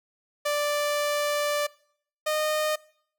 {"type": "tone pair in turn", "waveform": "sawtooth", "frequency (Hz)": [587.3, 613.8], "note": ["D5", "D#5"], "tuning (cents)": [0, -24], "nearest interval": "minor second", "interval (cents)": 76, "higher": "second", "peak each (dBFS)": -20, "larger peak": "neither", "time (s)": [[0.45, 1.67], [2.26, 2.76]], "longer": "first", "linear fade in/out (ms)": 10, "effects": ["noise-tail reverb RT60 0.6 s tail -22 dB re dry"]}